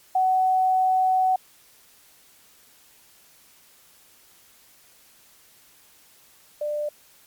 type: tone pair in turn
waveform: sine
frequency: 749 / 594.5 Hz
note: F#5 / D5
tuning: +21 / +21 cents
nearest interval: major third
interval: 400 cents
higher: first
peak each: -17 / -24 dBFS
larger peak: first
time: 0.15-1.36 / 6.61-6.89 s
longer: first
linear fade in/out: 5 ms
effects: white hiss -55 dBFS RMS until 7.26 s + MP3 96 kbps